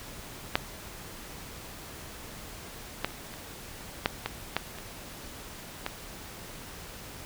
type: clicks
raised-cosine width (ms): 0.3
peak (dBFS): -6 / -10 / -29 / -27 / -7 / -13 / -9 / -25 / -14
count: 9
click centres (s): 0.555 / 3.046 / 3.106 / 3.339 / 4.059 / 4.26 / 4.566 / 4.786 / 5.864
effects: pink hiss -44 dBFS RMS until 7.25 s